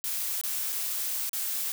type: noise with dropouts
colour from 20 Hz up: blue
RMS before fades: -31 dBFS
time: 0.04-1.72 s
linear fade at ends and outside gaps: 0 ms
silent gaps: 0.413-0.437 / 0.723-0.727 / 1.294-1.332 s
effects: none